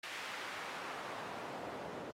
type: noise with band-pass filter sweep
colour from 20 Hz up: pink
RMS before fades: -45 dBFS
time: 0.03-2.11 s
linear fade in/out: 5 ms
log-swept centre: 2200 to 470 Hz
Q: 1
effects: high-pass 100 Hz 12 dB/octave + AAC 48 kbps